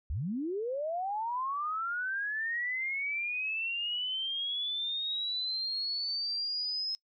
sine linear sweep, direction up, 55.5 to 5160 Hz, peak -31 dBFS, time 0.1-6.95 s, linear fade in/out 0 ms, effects noise-tail reverb RT60 0.1 s tail -25 dB re dry

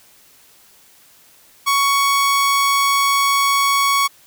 sawtooth tone, 1115 Hz, C#6, 10 cents sharp, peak -10 dBFS, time 1.66-4.08 s, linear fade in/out 20 ms, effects white hiss -50 dBFS RMS until 4.26 s

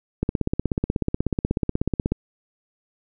click train, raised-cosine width 3 ms, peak -8 dBFS, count 32, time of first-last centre 0.23-2.12 s, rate 16.4 Hz, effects none

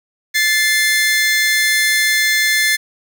sawtooth tone pair together, 1746 / 2095 Hz, A6 / C7, -14 / +2 cents, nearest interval minor third, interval 316 cents, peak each -12 dBFS, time 0.34-2.77 s, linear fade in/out 20 ms, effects none

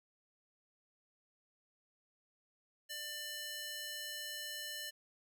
square tone with high-pass filter, 596 Hz, D5, 25 cents sharp, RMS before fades -44 dBFS, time 2.89-4.91 s, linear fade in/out 20 ms, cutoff 2400 Hz, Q 0.87, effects none

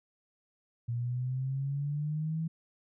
sine exponential sweep, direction up, 117.4 to 163.8 Hz, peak -30 dBFS, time 0.88-2.48 s, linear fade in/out 10 ms, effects none

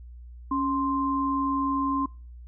sine tone pair together, 277.2 / 1046.6 Hz, C#4 / C6, 0 / 0 cents, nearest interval octave + major seventh, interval 2300 cents, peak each -26 dBFS, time 0.51-2.06 s, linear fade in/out 5 ms, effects noise-tail reverb RT60 0.4 s tail -25 dB re dry + added 60 Hz sine -41 dBFS peak until 2.47 s

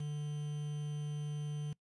triangle tone with quantisation, 148.2 Hz, D3, 16 cents sharp, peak -34 dBFS, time 0-1.73 s, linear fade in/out 5 ms, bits 9, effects noise-tail reverb RT60 0.1 s tail -22 dB re dry + resampled to 24000 Hz

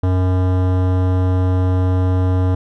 sine tone with hard clipping, 92.1 Hz, F#2, 7 cents flat, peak -15 dBFS, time 0.03-2.55 s, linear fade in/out 5 ms, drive 18 dB, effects none

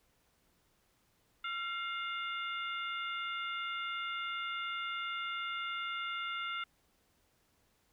harmonic tone with a mistuned harmonic, 707 Hz, F5, 21 cents sharp, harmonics 2 / 3 / 4 / 5, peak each -38 / -42 / -44 / -46 dBFS, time 1.44-6.64 s, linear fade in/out 5 ms, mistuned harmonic 2, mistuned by -53 cents, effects pink hiss -73 dBFS RMS until 7.92 s

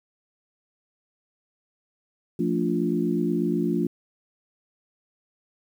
harmonic tone with a mistuned harmonic, 58.27 Hz, A#1, in tune, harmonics 3 / 4 / 5 / 6, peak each -27 / -27 / -27 / -27 dBFS, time 2.39-3.87 s, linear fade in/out 5 ms, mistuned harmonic 4, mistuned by -73 cents, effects 9-bit

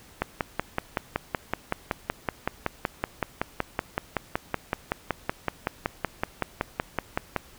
click train, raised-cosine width 0.5 ms, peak -9 dBFS, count 39, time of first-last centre 0.22-7.363 s, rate 5.32 Hz, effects pink hiss -52 dBFS RMS until 7.58 s

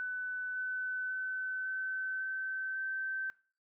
sine tone with pitch steps, 1500 / 1509.6 / 1519.2 / 1528.9 / 1538.6 / 1548.4 Hz, F#6 / F#6 / F#6 / G6 / G6 / G6, +23 / +34 / +45 / -44 / -33 / -22 cents, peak -34 dBFS, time 0-3.3 s, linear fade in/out 0 ms, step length 550 ms, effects noise-tail reverb RT60 0.4 s tail -21 dB re dry

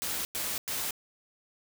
white noise bursts, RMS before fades -33 dBFS, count 3, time 0.02-0.908 s, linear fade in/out 0 ms, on 230 ms, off 99 ms, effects none

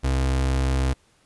35% pulse tone, 66 Hz, C2, 16 cents sharp, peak -18 dBFS, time 0.03-0.94 s, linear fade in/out 20 ms, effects pink hiss -61 dBFS RMS until 1.25 s + resampled to 24000 Hz

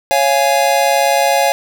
square chord, Db major, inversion none, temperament just, 554.4 / 693 / 831.5 Hz, Db5 / F5 / Ab5, 0 / -14 / +2 cents, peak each -16 dBFS, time 0.11-1.52 s, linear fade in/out 0 ms, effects none

